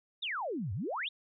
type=exponential two-way sweep; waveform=sine; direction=down then up; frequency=3900 to 87.31 to 3900 Hz; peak=-33 dBFS; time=0.22-1.09 s; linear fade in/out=10 ms; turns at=0.73 s; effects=none